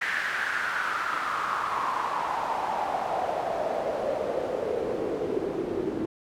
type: noise with band-pass filter sweep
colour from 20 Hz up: pink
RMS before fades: -29 dBFS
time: 0.01-6.06 s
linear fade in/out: 10 ms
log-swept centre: 1800 to 330 Hz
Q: 4.9
effects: none